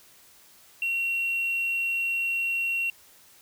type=tone with hard clipping; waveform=triangle; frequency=2736 Hz; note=F7; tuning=36 cents flat; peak=-25 dBFS; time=0.82-2.9 s; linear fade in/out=2 ms; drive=4 dB; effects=white hiss -55 dBFS RMS until 3.41 s